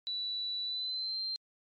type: tone with pitch glide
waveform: sine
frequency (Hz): 3951 to 4152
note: B7 to C8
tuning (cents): 0 to -14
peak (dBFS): -33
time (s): 0.07-1.36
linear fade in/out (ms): 0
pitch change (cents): +86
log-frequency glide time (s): 0.64-1.2
effects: MP3 32 kbps